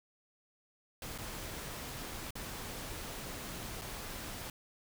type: noise with dropouts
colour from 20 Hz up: pink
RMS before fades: -43 dBFS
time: 1.02-4.5 s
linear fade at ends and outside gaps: 2 ms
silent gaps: 1.179-1.185 / 2.307-2.354 / 3.814-3.818 s
effects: none